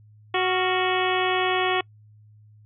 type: harmonic tone with a mistuned harmonic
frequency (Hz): 370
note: F#4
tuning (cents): 0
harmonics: 1 / 2 / 3 / 4 / 5 / 6 / 7 / 8 / 9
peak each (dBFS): -25 / -26 / -28 / -34 / -30 / -32 / -32 / -33 / -33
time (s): 0.34-1.81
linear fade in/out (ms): 5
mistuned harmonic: 4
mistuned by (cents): -91
effects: noise-tail reverb RT60 0.1 s tail -26 dB re dry + added 106 Hz sine -49 dBFS peak until 2.65 s